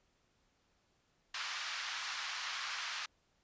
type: band-pass noise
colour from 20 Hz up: pink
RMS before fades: -41 dBFS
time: 1.34-3.06 s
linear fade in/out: 5 ms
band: 1100 to 5800 Hz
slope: 24 dB/octave
effects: pink hiss -75 dBFS RMS until 3.43 s + resampled to 16000 Hz